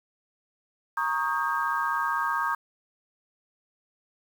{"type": "chord", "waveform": "sine", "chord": "Eb dominant seventh", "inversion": "second", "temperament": "equal with one note detuned", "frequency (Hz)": [932.3, 1108.7, 1244.5, 1600], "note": ["Bb5", "Db6", "Eb6", "G6"], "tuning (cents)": [0, 0, 0, 35], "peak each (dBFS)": -30, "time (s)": [0.97, 2.55], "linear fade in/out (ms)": 5, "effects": ["8-bit"]}